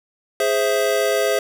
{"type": "chord", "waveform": "square", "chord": "Ab augmented", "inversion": "none", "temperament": "equal", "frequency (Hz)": [415.3, 523.3, 659.3], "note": ["Ab4", "C5", "E5"], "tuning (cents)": [0, 0, 0], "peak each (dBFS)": -22, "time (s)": [0.4, 1.39], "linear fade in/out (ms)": 2, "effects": []}